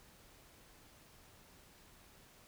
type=silence; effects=pink hiss -62 dBFS RMS until 2.47 s